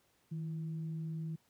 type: tone with frequency modulation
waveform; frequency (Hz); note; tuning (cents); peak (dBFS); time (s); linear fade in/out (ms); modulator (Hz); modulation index
sine; 159.5; D#3; +43; -36; 0.31-1.36; 10; 179; 0.22
effects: pink hiss -72 dBFS RMS until 1.49 s + high-pass 100 Hz 12 dB/octave